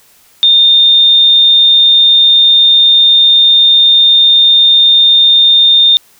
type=tone; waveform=sine; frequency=3634 Hz; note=A#7; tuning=45 cents flat; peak=-3 dBFS; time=0.43-5.97 s; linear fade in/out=0 ms; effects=white hiss -46 dBFS RMS until 6.19 s